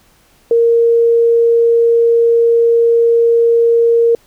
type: tone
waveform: sine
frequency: 465 Hz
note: A#4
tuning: 4 cents flat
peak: -7 dBFS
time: 0.51-4.15 s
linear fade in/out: 2 ms
effects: pink hiss -51 dBFS RMS until 4.26 s